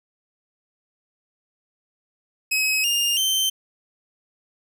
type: tone with pitch steps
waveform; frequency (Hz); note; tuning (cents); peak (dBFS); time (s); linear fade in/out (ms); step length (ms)
sawtooth; 2552 / 2815 / 3106; D#7 / F7 / G7; +43 / +13 / -17; -16; 2.51-3.5; 10; 330
effects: none